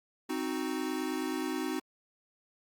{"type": "chord", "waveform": "square", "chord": "C diminished", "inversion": "none", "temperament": "equal", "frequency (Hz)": [261.6, 311.1, 370], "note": ["C4", "Eb4", "Gb4"], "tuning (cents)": [0, 0, 0], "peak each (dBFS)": [-37, -36, -38], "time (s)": [0.29, 1.8], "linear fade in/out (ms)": 10, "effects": ["Opus 48 kbps"]}